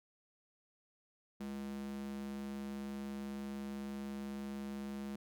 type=tone with high-pass filter; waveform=square; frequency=69 Hz; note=C#2; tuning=7 cents flat; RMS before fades=-43 dBFS; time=1.4-5.16 s; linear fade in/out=5 ms; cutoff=210 Hz; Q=3; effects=none